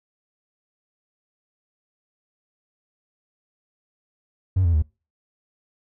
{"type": "tone with pitch steps", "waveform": "triangle", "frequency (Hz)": [93.7, 84.94, 76.99], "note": ["F#2", "F2", "D#2"], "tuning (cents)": [22, -48, -18], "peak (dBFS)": -13, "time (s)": [4.56, 4.824], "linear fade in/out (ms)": 10, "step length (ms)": 88, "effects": ["noise-tail reverb RT60 0.3 s tail -26 dB re dry", "tanh soft clip ceiling -11 dBFS"]}